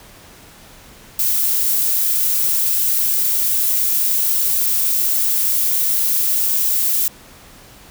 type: noise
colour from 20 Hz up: violet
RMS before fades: -17 dBFS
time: 1.19-7.08 s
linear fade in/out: 2 ms
effects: pink hiss -43 dBFS RMS until 7.9 s